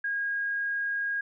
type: tone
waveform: sine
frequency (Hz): 1633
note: G#6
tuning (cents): -30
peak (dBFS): -27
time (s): 0.04-1.21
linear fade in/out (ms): 5
effects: none